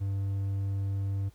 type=tone; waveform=triangle; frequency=98.3 Hz; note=G2; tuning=5 cents sharp; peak=-26 dBFS; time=0-1.3 s; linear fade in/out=20 ms; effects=added 53 Hz sine -59 dBFS peak until 1.34 s + pink hiss -65 dBFS RMS until 1.34 s